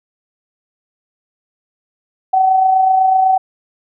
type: tone with amplitude modulation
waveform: sine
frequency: 758 Hz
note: F#5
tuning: 42 cents sharp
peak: -7 dBFS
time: 2.33-3.38 s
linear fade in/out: 10 ms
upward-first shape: sine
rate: 28 Hz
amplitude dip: 40%
effects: none